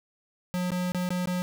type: tone with dropouts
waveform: square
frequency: 180.2 Hz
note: F#3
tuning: 45 cents flat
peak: -27 dBFS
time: 0.54-1.42 s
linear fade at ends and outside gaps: 0 ms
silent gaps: 0.705-0.718 / 0.92-0.947 / 1.09-1.105 / 1.257-1.273 s
effects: none